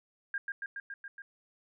sine tone with echo, 1612 Hz, G6, 48 cents sharp, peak -31 dBFS, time 0.34-0.38 s, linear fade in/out 2 ms, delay 140 ms, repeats 6, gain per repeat -2 dB, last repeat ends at 1.22 s, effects none

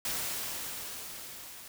white noise with level ramp, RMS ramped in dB -33 to -48 dBFS, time 0.05-1.68 s, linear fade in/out 2 ms, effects none

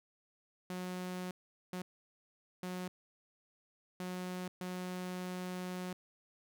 sawtooth tone bursts at uneven times, 182 Hz, F#3, 28 cents flat, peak -35 dBFS, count 5, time 0.7-1.31 / 1.73-1.82 / 2.63-2.88 / 4-4.48 / 4.61-5.93 s, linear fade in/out 2 ms, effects none

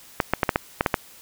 clicks, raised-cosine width 0.5 ms, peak -3 dBFS, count 8, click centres 0.202 / 0.336 / 0.432 / 0.492 / 0.559 / 0.809 / 0.862 / 0.942 s, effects white hiss -48 dBFS RMS until 1.21 s

